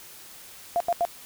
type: tone bursts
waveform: sine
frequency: 693 Hz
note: F5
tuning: 14 cents flat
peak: -20 dBFS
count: 3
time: 0.76-1.051 s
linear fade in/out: 0 ms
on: 43 ms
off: 81 ms
effects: white hiss -46 dBFS RMS until 1.25 s